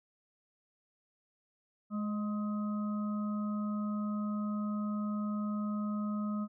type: harmonic tone with a mistuned harmonic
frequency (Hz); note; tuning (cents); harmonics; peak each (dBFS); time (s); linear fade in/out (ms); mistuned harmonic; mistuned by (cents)
210; G#3; +19; 1 / 3 / 5 / 6; -32 / -48 / -54 / -44; 1.9-6.48; 50; 3; -28
effects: none